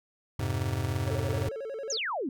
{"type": "chord", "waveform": "square", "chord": "F minor", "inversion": "none", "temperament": "just", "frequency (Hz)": [87.31, 104.77, 130.96], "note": ["F2", "Ab2", "C3"], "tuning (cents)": [0, 16, 2], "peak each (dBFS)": [-34, -32, -34], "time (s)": [0.39, 1.49], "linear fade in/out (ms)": 5}
{"type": "tone with vibrato", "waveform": "triangle", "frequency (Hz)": 493.9, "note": "B4", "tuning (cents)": 0, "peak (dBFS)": -32, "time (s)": [1.06, 1.98], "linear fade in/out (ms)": 20, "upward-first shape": "square", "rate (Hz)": 11, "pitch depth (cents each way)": 190}
{"type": "exponential sweep", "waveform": "sine", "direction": "down", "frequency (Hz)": [7040, 235.3], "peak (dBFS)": -29, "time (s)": [1.9, 2.29], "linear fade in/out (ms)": 2}
{"effects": []}